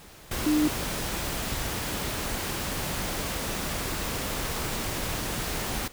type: tone in noise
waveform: sine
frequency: 302.8 Hz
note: D#4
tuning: 47 cents flat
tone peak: -20 dBFS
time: 0.46-0.68 s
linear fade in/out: 5 ms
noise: pink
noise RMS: -31 dBFS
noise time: 0.31-5.88 s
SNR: +8 dB
effects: pink hiss -49 dBFS RMS until 5.92 s